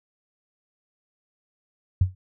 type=tone with exponential decay; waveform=sine; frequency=92.5 Hz; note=F#2; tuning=in tune; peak=-12 dBFS; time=2.01-2.15 s; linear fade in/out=5 ms; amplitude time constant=29 ms; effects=none